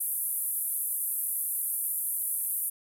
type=band-pass noise; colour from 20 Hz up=white; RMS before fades=-31 dBFS; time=0-2.7 s; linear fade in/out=10 ms; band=10000 to 13000 Hz; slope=48 dB/octave; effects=none